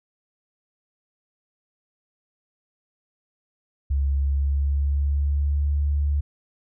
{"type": "tone with pitch glide", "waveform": "sine", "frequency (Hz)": [69.3, 72.24], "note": ["C#2", "D2"], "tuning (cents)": [0, -28], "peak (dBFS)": -19, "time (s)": [3.9, 6.21], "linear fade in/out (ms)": 10, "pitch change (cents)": 72, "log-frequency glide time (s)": [4.21, 5.69], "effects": []}